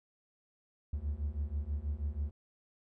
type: beating tone pair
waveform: triangle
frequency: 69.8 / 76 Hz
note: C#2 / D#2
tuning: +13 / -40 cents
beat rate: 6.2 Hz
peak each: -35 / -34 dBFS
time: 0.93-2.31 s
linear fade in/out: 5 ms
effects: none